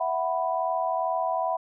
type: chord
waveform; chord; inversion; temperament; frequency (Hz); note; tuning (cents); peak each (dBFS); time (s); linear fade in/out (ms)
sine; E suspended second; none; just; 659.3 / 741.7 / 988.9; E5 / F#5 / B5; 0 / +4 / +2; -28 / -28 / -29; 0-1.57; 10
effects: none

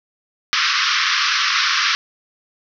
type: band-pass noise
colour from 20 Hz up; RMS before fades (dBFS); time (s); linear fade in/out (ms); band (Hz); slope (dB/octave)
pink; -18; 0.53-1.95; 0; 1100 to 5800; 96
effects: none

